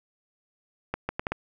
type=accelerating click train; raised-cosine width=0.5 ms; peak=-13 dBFS; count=5; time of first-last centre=0.94-1.32 s; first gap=150 ms; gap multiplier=0.7; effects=none